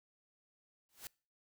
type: noise with exponential growth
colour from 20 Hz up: white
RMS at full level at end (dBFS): -43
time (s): 0.89-1.07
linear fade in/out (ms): 0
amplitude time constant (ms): 39
effects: noise-tail reverb RT60 0.4 s tail -25 dB re dry